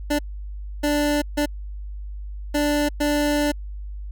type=tone bursts at uneven times; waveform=25% pulse; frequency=293.7 Hz; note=D4; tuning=in tune; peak=-15 dBFS; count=5; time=0.1-0.19 / 0.83-1.22 / 1.37-1.46 / 2.54-2.89 / 3-3.52 s; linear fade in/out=10 ms; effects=added 50 Hz sine -30 dBFS peak until 4.11 s